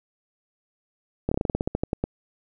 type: slowing click train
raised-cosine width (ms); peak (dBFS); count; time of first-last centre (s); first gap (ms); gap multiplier
2; -10; 14; 1.29-2.04; 25; 1.13
effects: none